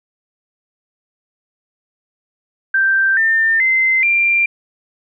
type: tone with pitch steps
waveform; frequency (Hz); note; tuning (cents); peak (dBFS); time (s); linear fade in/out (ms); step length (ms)
sine; 1568 / 1801.2 / 2069 / 2377; G6 / A6 / C7 / D7; 0 / +40 / -20 / +20; -11; 2.74-4.46; 5; 430
effects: none